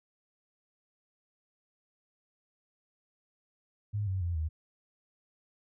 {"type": "tone with pitch steps", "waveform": "sine", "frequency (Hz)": [103.83, 94.66, 86.31, 78.69], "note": ["G#2", "F#2", "F2", "D#2"], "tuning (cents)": [0, 40, -20, 20], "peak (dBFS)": -29, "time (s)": [3.93, 4.49], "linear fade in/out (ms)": 20, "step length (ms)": 140, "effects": []}